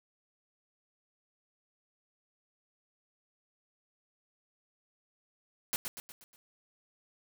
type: noise with echo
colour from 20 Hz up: white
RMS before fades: -32 dBFS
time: 5.73-5.76 s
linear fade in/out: 0 ms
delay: 120 ms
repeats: 5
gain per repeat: -6 dB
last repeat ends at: 6.36 s
effects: none